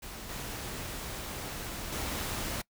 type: noise with level steps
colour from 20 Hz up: pink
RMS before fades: -43 / -39 / -35 dBFS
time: 0.02-2.62 s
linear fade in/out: 10 ms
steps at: 0.29 / 1.92 s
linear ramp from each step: 5 ms
effects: noise-tail reverb RT60 0.1 s tail -23 dB re dry